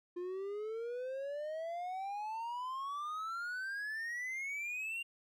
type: exponential sweep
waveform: triangle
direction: up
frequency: 349.2 to 2797 Hz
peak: -36 dBFS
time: 0.16-5.03 s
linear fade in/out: 10 ms
effects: none